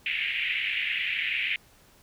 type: band-pass noise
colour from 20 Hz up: pink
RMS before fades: -29 dBFS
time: 0.06-1.56 s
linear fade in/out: 2 ms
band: 2000 to 2900 Hz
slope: 48 dB/octave
effects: pink hiss -58 dBFS RMS until 2.02 s